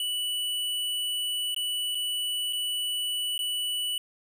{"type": "tone with dropouts", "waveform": "square", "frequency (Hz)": 2960, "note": "F#7", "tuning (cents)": 0, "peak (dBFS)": -28, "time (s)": [0, 3.98], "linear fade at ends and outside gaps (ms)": 2, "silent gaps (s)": [[1.546, 1.563], [1.948, 1.952], [2.527, 2.531], [3.379, 3.39]], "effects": []}